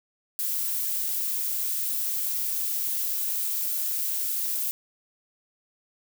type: noise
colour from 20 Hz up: violet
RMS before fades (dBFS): -28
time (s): 0.39-4.71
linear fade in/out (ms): 0
effects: none